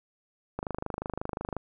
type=click train; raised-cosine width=1 ms; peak=-18 dBFS; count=26; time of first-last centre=0.59-1.567 s; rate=25.6 Hz; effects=none